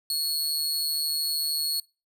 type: tone with amplitude modulation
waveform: sawtooth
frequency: 4349 Hz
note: C#8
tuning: 34 cents flat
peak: -20 dBFS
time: 0.1-1.8 s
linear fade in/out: 2 ms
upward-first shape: sine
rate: 153 Hz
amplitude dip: 50%
effects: noise-tail reverb RT60 0.3 s tail -24 dB re dry